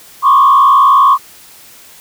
sine tone with frequency modulation, 1100 Hz, C#6, 14 cents flat, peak -3 dBFS, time 0.22-1.18 s, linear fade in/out 50 ms, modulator 59.8 Hz, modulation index 1.2, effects tanh soft clip ceiling 0 dBFS + white hiss -39 dBFS RMS until 2 s

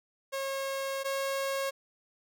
sawtooth tone pair in turn, 543 / 545.2 Hz, C#5 / C#5, -36 / -29 cents, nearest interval unison, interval 7 cents, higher second, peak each -28 / -26 dBFS, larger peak second, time 0.32-1.04 / 1.04-1.71 s, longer first, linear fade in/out 20 ms, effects none

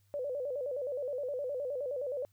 sine tone with vibrato, 539 Hz, C#5, 49 cents flat, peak -33 dBFS, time 0.14-2.25 s, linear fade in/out 0 ms, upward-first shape square, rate 9.6 Hz, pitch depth 120 cents each way, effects added 100 Hz sine -66 dBFS peak until 2.32 s + white hiss -75 dBFS RMS until 2.32 s

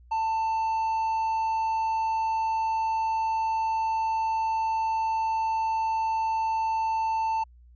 triangle tone, 890 Hz, A5, 20 cents sharp, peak -22 dBFS, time 0.11-7.44 s, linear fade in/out 10 ms, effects added 60 Hz sine -50 dBFS peak until 7.75 s + resampled to 16000 Hz

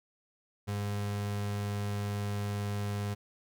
35% pulse tone, 102.2 Hz, G#2, 27 cents flat, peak -30 dBFS, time 0.67-3.15 s, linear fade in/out 20 ms, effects none

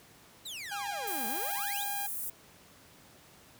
sawtooth exponential two-way sweep, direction down then up, 4103 to 208.1 to 4103 Hz, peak -36 dBFS, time 0.45-1.84 s, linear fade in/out 10 ms, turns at 1.27 s
sawtooth tone, 809 Hz, G#5, 46 cents flat, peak -32 dBFS, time 0.71-2.07 s, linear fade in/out 10 ms
white high-pass noise, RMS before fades -37 dBFS, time 1.07-2.3 s, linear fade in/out 5 ms, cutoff 9100 Hz, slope 24 dB/octave
effects pink hiss -57 dBFS RMS until 3.59 s + high-pass 80 Hz 12 dB/octave

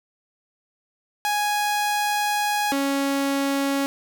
sawtooth tone pair in turn, 830.6 / 276.9 Hz, G#5 / C#4, 0 / -2 cents, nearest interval octave + perfect fifth, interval 1902 cents, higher first, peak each -17 dBFS, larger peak neither, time 1.25-2.72 / 2.72-3.86 s, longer first, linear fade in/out 0 ms, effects none

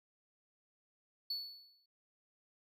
triangle tone with exponential decay, 4435 Hz, C#8, in tune, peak -33 dBFS, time 1.3-1.86 s, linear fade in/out 5 ms, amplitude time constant 120 ms, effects none

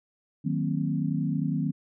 sine chord, C half-diminished seventh, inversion first, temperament equal with one note detuned, 155.56 / 185 / 233.1 / 265.6 Hz, Eb3 / Gb3 / Bb3 / C4, 0 / 0 / 0 / +26 cents, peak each -28 / -31 / -32 / -31 dBFS, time 0.44-1.72 s, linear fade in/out 20 ms, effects none

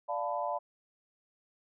sine chord, B half-diminished seventh, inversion first, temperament equal with one note detuned, 587.3 / 698.5 / 880 / 999.2 Hz, D5 / F5 / A5 / B5, 0 / 0 / 0 / +20 cents, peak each -36 / -36 / -37 / -37 dBFS, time 0.08-0.59 s, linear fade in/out 20 ms, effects none

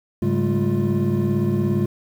triangle tone cluster, 104.2 / 139.9 / 196.6 / 214 / 351.5 Hz, G#2 / C#3 / G3 / A3 / F4, +6 / +16 / +5 / -48 / +11 cents, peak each -22 dBFS, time 0.22-1.86 s, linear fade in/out 5 ms, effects tanh soft clip ceiling -5 dBFS + 8-bit

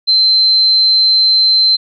sine tone, 4100 Hz, C8, 36 cents flat, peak -7 dBFS, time 0.07-1.77 s, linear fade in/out 20 ms, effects none

